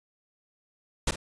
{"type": "noise with echo", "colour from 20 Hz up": "pink", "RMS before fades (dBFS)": -25, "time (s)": [1.07, 1.11], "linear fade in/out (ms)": 5, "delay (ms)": 49, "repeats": 1, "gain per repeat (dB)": -12, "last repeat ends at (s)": 1.159, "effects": ["resampled to 22050 Hz"]}